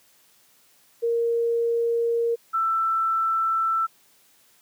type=tone pair in turn; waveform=sine; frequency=466.2 / 1330.9 Hz; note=A#4 / E6; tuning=0 / +16 cents; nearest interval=octave + tritone; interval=1816 cents; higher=second; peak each=-20 dBFS; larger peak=neither; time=1.02-2.36 / 2.53-3.87 s; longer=neither; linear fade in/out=20 ms; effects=white hiss -59 dBFS RMS until 4.61 s + high-pass 100 Hz 12 dB/octave